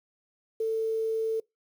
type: tone with quantisation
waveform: sine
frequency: 445.2 Hz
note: A4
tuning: 20 cents sharp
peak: -25 dBFS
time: 0.6-1.4 s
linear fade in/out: 5 ms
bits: 9
effects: noise-tail reverb RT60 0.2 s tail -25 dB re dry